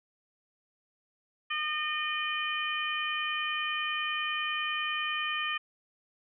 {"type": "harmonic tone", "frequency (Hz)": 610, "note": "D#5", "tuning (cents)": -34, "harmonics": [2, 3, 4, 5], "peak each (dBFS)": [-35, -35, -35, -35], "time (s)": [1.5, 5.58], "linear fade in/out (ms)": 10, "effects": []}